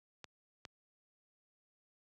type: clicks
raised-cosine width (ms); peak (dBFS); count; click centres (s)
0.2; -29 / -28; 2; 0.243 / 0.652
effects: high-pass 80 Hz 12 dB/octave